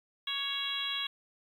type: harmonic tone with a mistuned harmonic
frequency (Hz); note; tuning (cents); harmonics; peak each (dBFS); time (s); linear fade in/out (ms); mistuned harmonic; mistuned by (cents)
554.4; C#5; 0; 2 / 3 / 4 / 5 / 6 / 7; -43 / -43 / -43 / -41 / -34 / -39; 0.27-1.07; 5; 2; +18
effects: 10-bit